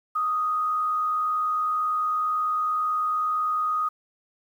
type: tone with frequency modulation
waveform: sine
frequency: 1244.5 Hz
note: D#6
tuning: in tune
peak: -22 dBFS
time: 0.15-3.89 s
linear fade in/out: 10 ms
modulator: 78.1 Hz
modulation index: 0.28
effects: 9-bit